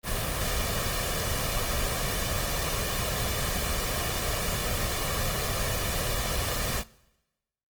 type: noise with comb filter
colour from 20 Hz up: pink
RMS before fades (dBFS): -29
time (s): 0.03-6.84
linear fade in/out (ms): 50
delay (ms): 1.7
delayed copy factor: +0.5
effects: noise-tail reverb RT60 1.0 s tail -22 dB re dry + Opus 24 kbps